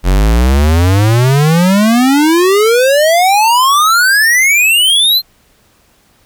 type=exponential sweep; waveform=square; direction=up; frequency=43.65 to 4208 Hz; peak=-7 dBFS; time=0.03-5.22 s; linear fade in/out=50 ms; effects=pink hiss -51 dBFS RMS until 6.25 s